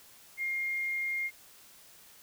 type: tone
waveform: sine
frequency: 2126 Hz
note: C7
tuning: 27 cents sharp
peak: -30 dBFS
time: 0.37-1.31 s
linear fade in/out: 50 ms
effects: white hiss -56 dBFS RMS until 2.22 s